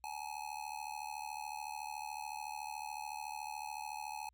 square tone with amplitude modulation, 849 Hz, G#5, 38 cents sharp, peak -38 dBFS, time 0.04-4.29 s, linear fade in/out 0 ms, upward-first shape sine, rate 73.8 Hz, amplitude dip 95%, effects added 60 Hz sine -70 dBFS peak until 4.33 s

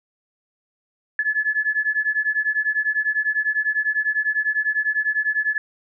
sine beating tone pair, 1713 / 1723 Hz, A6 / A6, -47 / -37 cents, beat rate 10 Hz, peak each -22 / -22 dBFS, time 1.19-5.58 s, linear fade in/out 2 ms, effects none

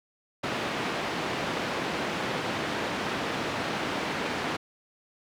pink band-pass noise, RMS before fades -31 dBFS, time 0.43-4.57 s, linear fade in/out 10 ms, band 200 to 3200 Hz, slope 12 dB/octave, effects none

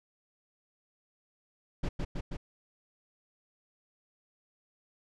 brown noise with echo, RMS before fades -30 dBFS, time 1.83-1.89 s, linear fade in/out 10 ms, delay 160 ms, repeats 3, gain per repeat -2 dB, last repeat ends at 2.37 s, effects low-pass 6000 Hz 12 dB/octave

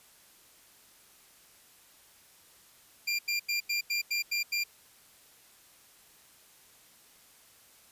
25% pulse tone bursts, 2387 Hz, D7, 28 cents sharp, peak -24 dBFS, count 8, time 3.07-4.639 s, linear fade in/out 10 ms, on 120 ms, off 87 ms, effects white hiss -59 dBFS RMS until 7.91 s + resampled to 32000 Hz

